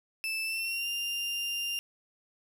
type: tone with pitch glide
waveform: 35% pulse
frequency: 2637 to 2794 Hz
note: E7 to F7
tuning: 0 to 0 cents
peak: -29 dBFS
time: 0.24-1.79 s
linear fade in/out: 0 ms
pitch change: +100 cents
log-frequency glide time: 0.44-0.88 s
effects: 11-bit